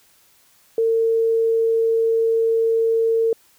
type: tone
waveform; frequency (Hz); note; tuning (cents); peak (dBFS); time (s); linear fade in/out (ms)
sine; 453.4; A#4; -48; -15; 0.78-3.33; 2
effects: white hiss -56 dBFS RMS until 3.58 s